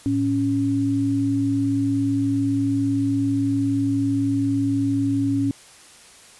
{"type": "tone pair together", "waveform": "sine", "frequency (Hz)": [110.3, 277.9], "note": ["A2", "C#4"], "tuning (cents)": [5, 4], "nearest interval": "octave + major third", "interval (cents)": 1599, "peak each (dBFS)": [-25, -19], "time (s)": [0.06, 5.51], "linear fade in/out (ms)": 0, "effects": ["white hiss -47 dBFS RMS until 6.39 s", "resampled to 24000 Hz"]}